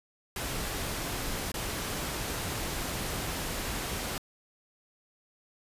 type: noise with dropouts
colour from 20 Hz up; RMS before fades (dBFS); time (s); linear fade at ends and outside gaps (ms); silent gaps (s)
pink; -34; 0.36-4.18; 2; 1.518-1.541
effects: resampled to 32000 Hz